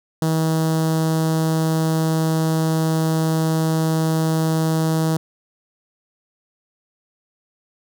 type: tone with notch filter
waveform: sawtooth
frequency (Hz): 160.1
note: D#3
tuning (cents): +50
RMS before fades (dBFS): -19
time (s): 0.22-5.17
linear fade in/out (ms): 2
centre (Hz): 2300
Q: 0.78
effects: none